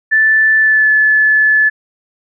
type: tone with pitch glide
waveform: sine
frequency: 1757 to 1728.8 Hz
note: A6 to A6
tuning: -3 to -31 cents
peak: -7 dBFS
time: 0.11-1.7 s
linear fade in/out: 20 ms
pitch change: -28 cents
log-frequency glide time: 0.59-0.9 s
effects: none